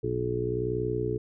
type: harmonic tone with a mistuned harmonic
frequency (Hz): 61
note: B1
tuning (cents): -21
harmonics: 1 / 2 / 3 / 4 / 5 / 6 / 7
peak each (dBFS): -40 / -32 / -42 / -42 / -37 / -33 / -30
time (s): 0.03-1.18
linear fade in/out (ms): 10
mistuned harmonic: 1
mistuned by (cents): -27
effects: none